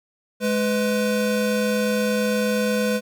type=tone pair together; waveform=square; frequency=210.2 / 500 Hz; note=G#3 / B4; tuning=+21 / +21 cents; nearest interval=octave + minor third; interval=1500 cents; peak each=-23 dBFS; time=0.4-3.01 s; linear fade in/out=50 ms; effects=none